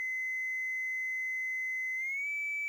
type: tone with pitch glide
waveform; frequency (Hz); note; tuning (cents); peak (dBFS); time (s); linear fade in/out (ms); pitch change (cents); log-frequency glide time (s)
sine; 2043 to 2306; C7 to D7; -42 to -32; -31; 0-2.68; 0; +210; 1.96-2.28
effects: tanh soft clip ceiling -28 dBFS + 10-bit